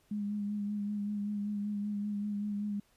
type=tone with vibrato; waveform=sine; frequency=205.9 Hz; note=G#3; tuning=15 cents flat; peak=-32 dBFS; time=0.11-2.8 s; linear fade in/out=5 ms; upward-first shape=sine; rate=5.2 Hz; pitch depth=27 cents each way; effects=pink hiss -69 dBFS RMS until 2.96 s + resampled to 32000 Hz